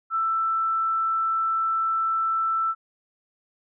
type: tone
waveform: sine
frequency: 1328 Hz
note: E6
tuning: 12 cents sharp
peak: -21 dBFS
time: 0.1-2.75 s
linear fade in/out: 50 ms
effects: none